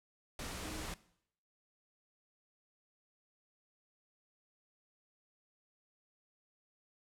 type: tone in noise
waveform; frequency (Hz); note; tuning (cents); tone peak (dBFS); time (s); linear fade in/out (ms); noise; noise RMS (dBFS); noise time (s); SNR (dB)
sine; 313.4; D#4; +13; -48; 0.64-0.85; 2; pink; -43; 0.39-0.94; -8
effects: noise-tail reverb RT60 0.7 s tail -19 dB re dry + low-pass 11000 Hz 12 dB/octave